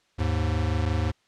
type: tone pair together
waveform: square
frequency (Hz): 78.26 / 104.1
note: D#2 / G#2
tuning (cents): +11 / +5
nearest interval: perfect fourth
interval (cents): 494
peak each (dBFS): -26 / -27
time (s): 0.18-1.12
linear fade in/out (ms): 20
effects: white hiss -66 dBFS RMS until 1.27 s + low-pass 5000 Hz 12 dB/octave